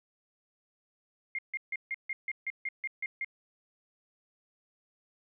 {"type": "tone bursts", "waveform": "sine", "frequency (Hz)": 2121, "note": "C7", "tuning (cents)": 23, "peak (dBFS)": -31, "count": 11, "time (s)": [1.35, 3.246], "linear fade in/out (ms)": 2, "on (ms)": 36, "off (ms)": 150, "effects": []}